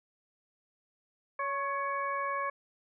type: harmonic tone with a mistuned harmonic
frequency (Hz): 561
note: C#5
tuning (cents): +21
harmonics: 1 / 2 / 3 / 4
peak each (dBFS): -38 / -32 / -39 / -42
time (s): 1.39-2.5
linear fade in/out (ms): 5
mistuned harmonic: 2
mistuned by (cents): -33
effects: none